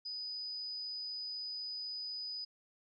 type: tone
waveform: sine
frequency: 4978 Hz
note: D#8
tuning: in tune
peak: -39 dBFS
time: 0.05-2.45 s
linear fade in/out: 10 ms
effects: none

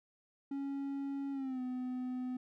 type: tone with pitch glide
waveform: triangle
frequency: 277.2 to 252.7 Hz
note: C#4 to B3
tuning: 0 to +40 cents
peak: -34 dBFS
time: 0.51-2.37 s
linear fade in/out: 5 ms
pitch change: -160 cents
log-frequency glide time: 1.32-1.61 s
effects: none

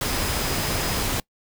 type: tone in noise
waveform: sine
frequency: 5030 Hz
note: D#8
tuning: 18 cents sharp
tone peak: -36 dBFS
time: 0.05-1.03 s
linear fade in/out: 2 ms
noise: pink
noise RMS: -25 dBFS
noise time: 0.01-1.2 s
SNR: -14 dB
effects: noise-tail reverb RT60 0.1 s tail -24 dB re dry

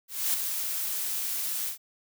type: noise with ADSR envelope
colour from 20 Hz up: blue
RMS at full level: -25 dBFS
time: 0.08-1.78 s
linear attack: 260 ms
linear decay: 4 ms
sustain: -6 dB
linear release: 110 ms
effects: none

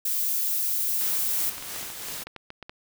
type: noise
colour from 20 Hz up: violet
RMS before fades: -26 dBFS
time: 0.05-1.5 s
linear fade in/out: 5 ms
type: noise with tremolo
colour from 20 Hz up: white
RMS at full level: -34 dBFS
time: 1-2.24 s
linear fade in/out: 10 ms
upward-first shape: triangle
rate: 2.9 Hz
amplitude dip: 45%
type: clicks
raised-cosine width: 0.3 ms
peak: -23 dBFS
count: 12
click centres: 1.581 / 1.625 / 1.762 / 1.828 / 1.902 / 2.085 / 2.22 / 2.27 / 2.363 / 2.504 / 2.627 / 2.695 s
effects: none

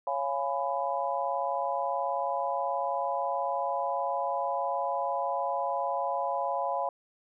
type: chord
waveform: sine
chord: C# dominant seventh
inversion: none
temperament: just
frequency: 554.4 / 693 / 831.5 / 997.9 Hz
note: C#5 / E#5 / G#5 / B5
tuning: 0 / -14 / +2 / +18 cents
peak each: -33 dBFS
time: 0.07-6.89 s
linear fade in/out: 2 ms
effects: none

